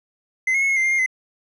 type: tone with pitch steps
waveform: triangle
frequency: 2054 / 2164 / 2188 / 2167 / 2085 / 2112 / 2126 / 2046 Hz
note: C7 / C#7 / C#7 / C#7 / C7 / C7 / C7 / C7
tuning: -33 / -42 / -23 / -40 / -7 / +16 / +27 / -39 cents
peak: -15 dBFS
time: 0.47-1.062 s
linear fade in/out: 5 ms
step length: 74 ms
effects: resampled to 24000 Hz